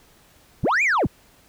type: linear two-way sweep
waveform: sine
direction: up then down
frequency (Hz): 31.05 to 2489 to 31.52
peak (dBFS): -14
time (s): 0.63-1.07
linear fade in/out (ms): 10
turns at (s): 0.83
effects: tanh soft clip ceiling -16 dBFS + pink hiss -55 dBFS RMS until 1.48 s